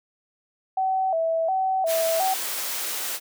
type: tone with vibrato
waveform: sine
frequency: 705 Hz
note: F5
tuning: 16 cents sharp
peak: -20 dBFS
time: 0.77-2.34 s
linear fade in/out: 5 ms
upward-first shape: square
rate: 1.4 Hz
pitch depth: 130 cents each way
type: noise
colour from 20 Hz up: white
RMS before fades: -29 dBFS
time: 1.86-3.2 s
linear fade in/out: 50 ms
effects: high-pass 400 Hz 12 dB/octave